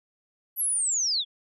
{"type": "linear sweep", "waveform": "sine", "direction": "down", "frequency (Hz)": [11840, 3242], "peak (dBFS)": -23, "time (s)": [0.56, 1.25], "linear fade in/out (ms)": 50, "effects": []}